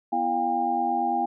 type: tone cluster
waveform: sine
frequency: 246.5 / 335.9 / 714 / 803 Hz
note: B3 / E4 / F5 / G5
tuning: -3 / +33 / +38 / +41 cents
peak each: -32 / -32 / -28 / -24 dBFS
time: 0.12-1.26 s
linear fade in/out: 10 ms
effects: none